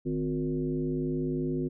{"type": "tone with frequency modulation", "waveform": "sine", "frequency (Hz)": 257.4, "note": "C4", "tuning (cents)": -28, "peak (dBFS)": -27, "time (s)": [0.05, 1.69], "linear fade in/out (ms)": 20, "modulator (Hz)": 103, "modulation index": 1.3, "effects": []}